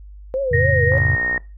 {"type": "tone with vibrato", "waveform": "sine", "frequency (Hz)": 511, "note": "C5", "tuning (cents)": -41, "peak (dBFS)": -18, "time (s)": [0.34, 0.98], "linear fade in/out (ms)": 0, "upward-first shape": "triangle", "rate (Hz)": 3.5, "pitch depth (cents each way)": 160}
{"type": "chord", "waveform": "sine", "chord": "F augmented", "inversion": "none", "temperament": "just", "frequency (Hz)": [87.31, 109.13, 136.42], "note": ["F2", "A2", "C#3"], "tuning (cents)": [0, -14, -27], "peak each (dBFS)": [-19, -21, -21], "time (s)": [0.51, 1.16], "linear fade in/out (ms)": 10}
{"type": "tone with pitch glide", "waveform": "sine", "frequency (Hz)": [1864.7, 1852.9], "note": ["A#6", "A#6"], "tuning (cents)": [0, -11], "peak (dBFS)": -18, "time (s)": [0.53, 1.38], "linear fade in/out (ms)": 5, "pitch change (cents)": -11, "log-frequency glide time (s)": [0.96, 1.16]}
{"type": "click train", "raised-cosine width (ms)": 1, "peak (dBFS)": -16, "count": 29, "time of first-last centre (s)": [0.92, 1.378], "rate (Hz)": 61.1}
{"effects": ["noise-tail reverb RT60 0.3 s tail -22 dB re dry", "added 50 Hz sine -36 dBFS peak until 1.57 s"]}